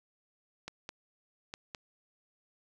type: clicks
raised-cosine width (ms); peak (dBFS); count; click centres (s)
0.2; -23; 4; 0.68 / 0.891 / 1.539 / 1.748
effects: none